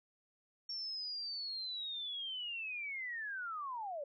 sine linear sweep, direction down, 5500 to 545 Hz, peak -39 dBFS, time 0.69-4.04 s, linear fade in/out 5 ms, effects none

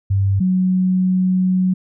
sine tone pair in turn, 98 / 185 Hz, G2 / F#3, 0 / 0 cents, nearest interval major seventh, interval 1100 cents, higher second, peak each -13 dBFS, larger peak neither, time 0.1-0.4 / 0.4-1.74 s, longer second, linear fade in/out 10 ms, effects none

